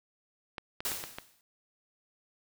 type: clicks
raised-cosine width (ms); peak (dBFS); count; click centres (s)
0.3; -21; 5; 0.582 / 0.805 / 0.918 / 1.039 / 1.185
type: noise with exponential decay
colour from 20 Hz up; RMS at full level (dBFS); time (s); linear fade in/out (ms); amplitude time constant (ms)
white; -31; 0.85-1.41; 1; 120
effects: none